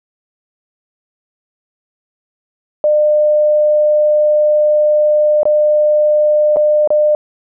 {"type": "tone with dropouts", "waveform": "sine", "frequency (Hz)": 602, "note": "D5", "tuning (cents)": 43, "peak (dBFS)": -8, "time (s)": [2.84, 7.15], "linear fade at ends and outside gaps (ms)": 1, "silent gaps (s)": [[5.432, 5.454], [6.561, 6.568], [6.875, 6.904]], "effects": []}